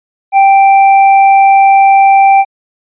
sine tone with tanh clipping, 784 Hz, G5, in tune, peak -4 dBFS, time 0.32-2.45 s, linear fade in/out 50 ms, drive 9 dB, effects resampled to 8000 Hz

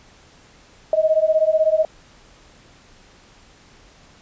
sine beating tone pair, 622.3 / 638.3 Hz, D#5 / D#5, 0 / +44 cents, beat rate 16 Hz, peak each -17 dBFS, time 0.93-1.85 s, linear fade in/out 2 ms, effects pink hiss -50 dBFS RMS until 4.21 s + resampled to 16000 Hz

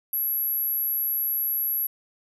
sine tone, 11630 Hz, F#9, 31 cents flat, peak -23 dBFS, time 0.13-1.87 s, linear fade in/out 5 ms, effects none

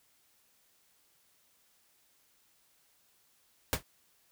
pink noise with exponential decay, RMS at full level -24 dBFS, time 3.73-3.83 s, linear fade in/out 0 ms, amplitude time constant 20 ms, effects white hiss -69 dBFS RMS until 4.31 s

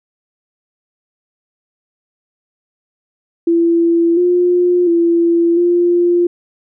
sine tone with pitch steps, 337 / 355.2 / 338.8 / 348.9 Hz, E4 / F4 / E4 / F4, +38 / +29 / +48 / -2 cents, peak -9 dBFS, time 3.47-6.27 s, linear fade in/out 5 ms, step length 700 ms, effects none

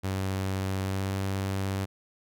sawtooth tone with pitch glide, 95.7 to 96.92 Hz, G2 to G2, -41 to -19 cents, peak -24 dBFS, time 0.03-1.86 s, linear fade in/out 20 ms, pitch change +22 cents, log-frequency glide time 0.81-1.12 s, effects none

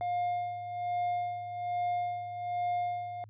triangle tone with tremolo, 709 Hz, F5, 26 cents sharp, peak -26 dBFS, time 0.01-3.24 s, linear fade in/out 0 ms, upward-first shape sine, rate 1.2 Hz, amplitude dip 65%, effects added 106 Hz sine -50 dBFS peak until 3.29 s + resampled to 8000 Hz

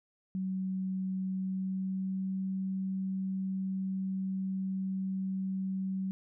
sine tone with pitch glide, 188.5 to 190.47 Hz, F#3 to G3, +32 to -50 cents, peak -31 dBFS, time 0.35-6.11 s, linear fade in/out 0 ms, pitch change +18 cents, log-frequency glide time 1.24-2.44 s, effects none

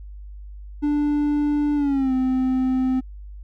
triangle tone with pitch glide, 293.7 to 258.7 Hz, D4 to C4, 0 to -19 cents, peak -16 dBFS, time 0.82-3.01 s, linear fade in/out 20 ms, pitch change -219 cents, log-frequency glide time 1.75-2.13 s, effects added 50 Hz sine -35 dBFS peak until 3.43 s

